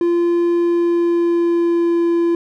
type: tone with pitch glide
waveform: triangle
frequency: 344.4 to 340.1 Hz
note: F4 to F4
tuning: -24 to -46 cents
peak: -11 dBFS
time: 0.01-2.35 s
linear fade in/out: 2 ms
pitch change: -22 cents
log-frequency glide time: 0.54-2.06 s
effects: none